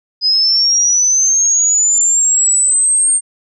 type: linear sweep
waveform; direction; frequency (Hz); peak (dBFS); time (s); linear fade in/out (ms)
sine; up; 4982 to 8700; -9; 0.21-3.21; 50
effects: none